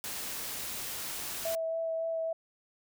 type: noise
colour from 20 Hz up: white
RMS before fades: -38 dBFS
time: 0.04-1.55 s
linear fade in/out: 0 ms
type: tone with vibrato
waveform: sine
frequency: 654 Hz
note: E5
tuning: 14 cents flat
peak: -30 dBFS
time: 1.45-2.33 s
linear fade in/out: 5 ms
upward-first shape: sine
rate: 3.6 Hz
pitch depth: 11 cents each way
effects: none